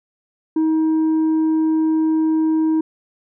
sine tone with tanh clipping, 316.9 Hz, D#4, 32 cents sharp, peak -15 dBFS, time 0.56-2.81 s, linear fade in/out 5 ms, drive 3 dB, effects none

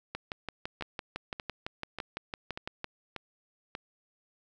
two click trains, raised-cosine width 0.3 ms, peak -19 / -21 dBFS, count 17 / 6, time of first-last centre 0.15-2.844 / 0.81-3.751 s, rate 5.94 / 1.7 Hz, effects none

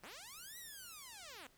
5% pulse linear two-way sweep, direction up then down, 146.83 to 1975.5 to 229.7 Hz, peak -39 dBFS, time 0.03-1.47 s, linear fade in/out 2 ms, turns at 0.58 s, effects pink hiss -69 dBFS RMS until 1.57 s

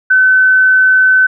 sine tone, 1519 Hz, F#6, 45 cents sharp, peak -5 dBFS, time 0.1-1.27 s, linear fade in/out 10 ms, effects none

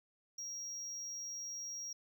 triangle tone, 5640 Hz, F8, 16 cents sharp, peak -40 dBFS, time 0.38-1.93 s, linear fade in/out 5 ms, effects none

